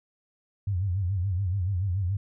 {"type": "tone with vibrato", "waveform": "sine", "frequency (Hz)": 93.9, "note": "F#2", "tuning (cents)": 26, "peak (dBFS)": -24, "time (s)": [0.67, 2.17], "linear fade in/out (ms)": 5, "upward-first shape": "sine", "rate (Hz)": 7, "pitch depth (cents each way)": 140, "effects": []}